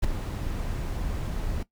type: noise with ADSR envelope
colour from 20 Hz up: brown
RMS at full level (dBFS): -18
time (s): 0.02-1.63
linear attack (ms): 23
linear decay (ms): 6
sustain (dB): -12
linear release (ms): 5
effects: noise-tail reverb RT60 0.1 s tail -17 dB re dry